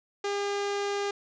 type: tone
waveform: sawtooth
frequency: 403.8 Hz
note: G#4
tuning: 49 cents flat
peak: -24 dBFS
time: 0.24-1.11 s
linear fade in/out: 5 ms
effects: resampled to 16000 Hz + 9-bit